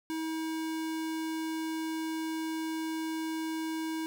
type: tone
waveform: square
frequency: 320 Hz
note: D#4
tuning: 49 cents sharp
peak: -33 dBFS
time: 0.1-4.06 s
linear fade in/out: 0 ms
effects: none